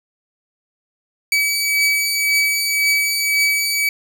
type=beating tone pair; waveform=sawtooth; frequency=2284 / 2285.9 Hz; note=D7 / D7; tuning=-49 / -47 cents; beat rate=1.9 Hz; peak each=-13 / -19 dBFS; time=1.32-3.89 s; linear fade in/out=2 ms; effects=none